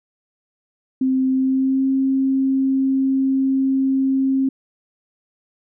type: tone with pitch glide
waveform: sine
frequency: 261.6 to 267.3 Hz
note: C4 to C4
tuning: 0 to +37 cents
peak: -15 dBFS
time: 1.01-4.49 s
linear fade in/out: 5 ms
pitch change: +37 cents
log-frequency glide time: 1.29-1.87 s
effects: none